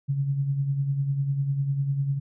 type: tone with tremolo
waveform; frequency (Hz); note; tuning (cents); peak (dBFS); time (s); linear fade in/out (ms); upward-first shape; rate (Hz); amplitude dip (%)
sine; 139; C#3; +5; -20; 0.08-2.2; 20; triangle; 10; 60
effects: none